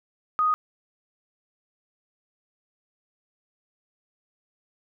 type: tone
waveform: sine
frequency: 1244.5 Hz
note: D#6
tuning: in tune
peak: -19 dBFS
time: 0.39-0.54 s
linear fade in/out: 0 ms
effects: none